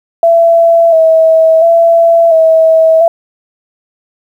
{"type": "tone with vibrato", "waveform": "sine", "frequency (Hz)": 658, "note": "E5", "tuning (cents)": -3, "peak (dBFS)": -3, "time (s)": [0.23, 3.08], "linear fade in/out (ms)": 2, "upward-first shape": "square", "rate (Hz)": 0.72, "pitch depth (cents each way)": 32, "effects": ["7-bit"]}